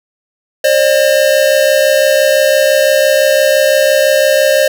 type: tone pair together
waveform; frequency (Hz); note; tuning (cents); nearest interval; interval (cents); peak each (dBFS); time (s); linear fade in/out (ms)
square; 538 / 603.9; C5 / D5; +48 / +48; major second; 200; -11; 0.64-4.68; 5
effects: none